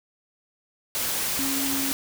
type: tone in noise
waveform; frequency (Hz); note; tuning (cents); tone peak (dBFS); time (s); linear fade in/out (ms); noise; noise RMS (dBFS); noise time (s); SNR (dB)
sine; 273.3; C#4; -24; -28; 1.39-1.92; 0; white; -27; 0.95-1.93; -4
effects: none